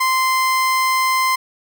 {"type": "tone", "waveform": "30% pulse", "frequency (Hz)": 1040, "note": "C6", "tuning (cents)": -11, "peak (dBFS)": -12, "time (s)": [0, 1.36], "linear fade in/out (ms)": 10, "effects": []}